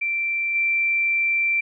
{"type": "tone with level steps", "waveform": "sine", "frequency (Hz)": 2349, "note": "D7", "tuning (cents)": 0, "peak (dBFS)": [-21, -18], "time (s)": [0.01, 1.61], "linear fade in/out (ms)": 10, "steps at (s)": 0.54, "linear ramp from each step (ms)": 20, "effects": []}